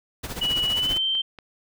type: noise with tremolo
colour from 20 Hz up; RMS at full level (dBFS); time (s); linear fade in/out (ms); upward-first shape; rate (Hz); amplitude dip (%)
pink; -31; 0.23-0.98; 10; sine; 15; 70
type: tone with pitch glide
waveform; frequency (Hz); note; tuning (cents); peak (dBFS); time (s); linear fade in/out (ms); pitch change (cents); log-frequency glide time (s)
sine; 2934 to 3126; F#7 to G7; -15 to -6; -21; 0.41-1.22; 10; +109; 0.72-1.04
type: click train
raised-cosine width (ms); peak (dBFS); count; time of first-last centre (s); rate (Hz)
0.3; -25; 4; 0.68-1.388; 4.24
effects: none

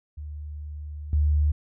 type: tone with level steps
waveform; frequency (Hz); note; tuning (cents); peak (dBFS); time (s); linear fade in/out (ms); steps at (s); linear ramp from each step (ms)
sine; 74.6; D2; +28; -33 / -18; 0.17-1.52; 10; 1.13; 2
effects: none

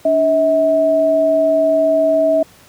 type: tone pair together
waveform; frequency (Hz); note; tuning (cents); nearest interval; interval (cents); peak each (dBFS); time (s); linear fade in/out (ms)
sine; 290 / 644.1; D4 / E5; -22 / -40; octave + major second; 1382; -20 / -11; 0.05-2.43; 5
effects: pink hiss -46 dBFS RMS until 2.68 s + high-pass 60 Hz 12 dB/octave

